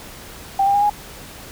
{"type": "tone with pitch steps", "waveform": "sine", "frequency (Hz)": [785, 799.2, 813.6, 828.3], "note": ["G5", "G5", "G#5", "G#5"], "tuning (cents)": [2, 33, -36, -5], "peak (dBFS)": -13, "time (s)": [0.59, 0.898], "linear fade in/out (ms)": 5, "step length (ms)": 77, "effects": ["pink hiss -38 dBFS RMS until 1.51 s"]}